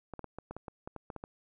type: clicks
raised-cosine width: 1 ms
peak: -27 dBFS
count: 12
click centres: 0.137 / 0.193 / 0.243 / 0.386 / 0.51 / 0.566 / 0.682 / 0.875 / 0.963 / 1.102 / 1.163 / 1.239 s
effects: none

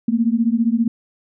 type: beating tone pair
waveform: sine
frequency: 224.2 / 239.2 Hz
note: A3 / A#3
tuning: +33 / +45 cents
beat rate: 15 Hz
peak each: -17 / -18 dBFS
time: 0.08-0.88 s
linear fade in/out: 5 ms
effects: none

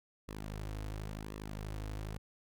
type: tone with flanger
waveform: sawtooth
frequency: 52.3 Hz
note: G#1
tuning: 13 cents sharp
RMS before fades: -42 dBFS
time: 0.28-2.18 s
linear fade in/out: 5 ms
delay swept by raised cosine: 1.3 to 5.2 ms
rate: 0.94 Hz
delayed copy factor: -0.65
effects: none

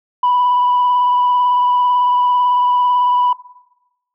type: tone with vibrato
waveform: sine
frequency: 987 Hz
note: B5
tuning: 1 cent flat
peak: -9 dBFS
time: 0.23-3.33 s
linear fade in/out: 5 ms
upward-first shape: sine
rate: 18 Hz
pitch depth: 17 cents each way
effects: noise-tail reverb RT60 1.0 s tail -21 dB re dry + tanh soft clip ceiling -8 dBFS

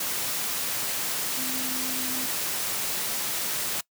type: tone in noise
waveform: sine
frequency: 257.7 Hz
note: C4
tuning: 26 cents flat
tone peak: -36 dBFS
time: 1.37-2.26 s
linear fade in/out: 5 ms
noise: white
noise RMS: -29 dBFS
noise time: 0-3.81 s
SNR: -10 dB
effects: noise-tail reverb RT60 0.1 s tail -22 dB re dry + high-pass 100 Hz 12 dB/octave

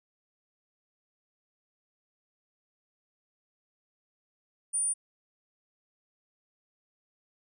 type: tone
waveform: sine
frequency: 9350 Hz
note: D9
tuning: 9 cents flat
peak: -26 dBFS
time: 4.73-4.94 s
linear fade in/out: 20 ms
effects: none

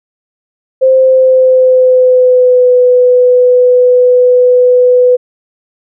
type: tone with pitch glide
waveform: sine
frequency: 523.3 to 497.7 Hz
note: C5 to B4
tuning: 0 to +13 cents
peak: -3 dBFS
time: 0.81-5.17 s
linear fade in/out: 20 ms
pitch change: -87 cents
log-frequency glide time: 0.95-2.73 s
effects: none

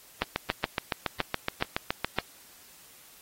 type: click train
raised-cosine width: 0.3 ms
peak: -9 dBFS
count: 15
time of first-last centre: 0.22-2.186 s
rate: 7.12 Hz
effects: white hiss -54 dBFS RMS until 3.21 s + AAC 48 kbps

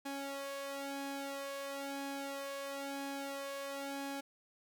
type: tone with flanger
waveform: sawtooth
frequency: 277.2 Hz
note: C#4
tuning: in tune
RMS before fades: -42 dBFS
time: 0.05-4.21 s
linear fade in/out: 10 ms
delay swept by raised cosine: 1.2 to 1.74 ms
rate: 1 Hz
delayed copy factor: +0.9
effects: none

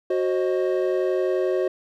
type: chord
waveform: triangle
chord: C diminished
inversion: second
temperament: equal with one note detuned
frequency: 370 / 530.9 / 622.3 Hz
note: Gb4 / C5 / Eb5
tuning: 0 / +25 / 0 cents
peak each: -20 / -24 / -26 dBFS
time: 0.1-1.68 s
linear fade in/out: 5 ms
effects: none

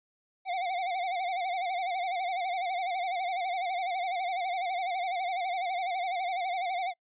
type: tone with vibrato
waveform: square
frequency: 731 Hz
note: F#5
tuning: 21 cents flat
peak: -30 dBFS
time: 0.45-6.94 s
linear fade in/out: 50 ms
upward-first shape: sine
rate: 12 Hz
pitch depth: 99 cents each way
effects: noise-tail reverb RT60 0.1 s tail -26 dB re dry + resampled to 8000 Hz

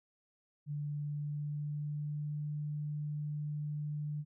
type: tone with pitch glide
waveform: sine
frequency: 146.83 to 148.88 Hz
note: D3 to D3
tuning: 0 to +24 cents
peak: -35 dBFS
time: 0.66-4.25 s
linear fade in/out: 50 ms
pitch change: +24 cents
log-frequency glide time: 1.02-2.45 s
effects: none

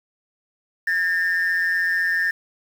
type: tone pair together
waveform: sine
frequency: 1631 / 1806.9 Hz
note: G#6 / A6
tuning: -32 / +46 cents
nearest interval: major second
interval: 178 cents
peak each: -22 / -18 dBFS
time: 0.87-2.31 s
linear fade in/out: 5 ms
effects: tanh soft clip ceiling -15 dBFS + 7-bit

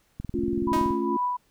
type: click train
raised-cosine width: 5 ms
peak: -21 dBFS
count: 16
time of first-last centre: 0.2-0.908 s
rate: 21.2 Hz
type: chord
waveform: sine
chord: A augmented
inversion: none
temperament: equal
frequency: 220 / 277.2 / 349.2 Hz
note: A3 / C#4 / E#4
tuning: 0 / 0 / 0 cents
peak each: -30 / -29 / -27 dBFS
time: 0.34-1.17 s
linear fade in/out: 5 ms
type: tone with tremolo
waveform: sine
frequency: 987.8 Hz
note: B5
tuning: in tune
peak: -22 dBFS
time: 0.67-1.37 s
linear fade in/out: 10 ms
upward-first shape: triangle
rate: 2.2 Hz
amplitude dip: 80%
type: tone with exponential decay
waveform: sawtooth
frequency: 313.8 Hz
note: D#4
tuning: 15 cents sharp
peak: -21 dBFS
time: 0.73-1.08 s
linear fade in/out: 2 ms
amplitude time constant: 75 ms
effects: pink hiss -66 dBFS RMS until 1.5 s

